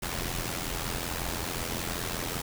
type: noise with amplitude modulation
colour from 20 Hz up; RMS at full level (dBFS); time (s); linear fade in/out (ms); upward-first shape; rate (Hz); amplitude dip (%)
pink; -30; 0.02-2.42; 10; sine; 85.3; 70
effects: none